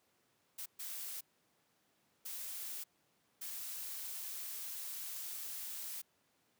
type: noise bursts at uneven times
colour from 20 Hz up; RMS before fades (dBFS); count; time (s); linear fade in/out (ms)
blue; -44; 4; 0.58-0.66 / 0.79-1.21 / 2.25-2.84 / 3.41-6.02; 10
effects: pink hiss -75 dBFS RMS until 6.59 s + high-pass 150 Hz 12 dB/octave